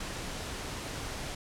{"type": "noise", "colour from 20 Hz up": "pink", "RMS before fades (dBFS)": -38, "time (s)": [0, 1.35], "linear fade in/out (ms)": 5, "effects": ["low-pass 9000 Hz 12 dB/octave"]}